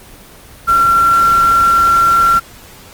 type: tone in noise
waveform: sine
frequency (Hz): 1365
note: F6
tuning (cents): -40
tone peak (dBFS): -7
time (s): 0.67-2.4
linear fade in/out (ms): 20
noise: pink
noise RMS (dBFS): -25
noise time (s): 0.67-2.4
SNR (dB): +15
effects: pink hiss -38 dBFS RMS until 2.93 s + Opus 24 kbps